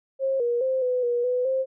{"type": "tone with pitch steps", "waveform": "sine", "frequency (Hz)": [536, 477.5, 523, 501, 481.1, 498.5, 527], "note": ["C5", "A#4", "C5", "B4", "B4", "B4", "C5"], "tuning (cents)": [42, 42, -1, 25, -45, 16, 12], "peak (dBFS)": -21, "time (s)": [0.19, 1.66], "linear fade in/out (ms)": 50, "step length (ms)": 210, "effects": []}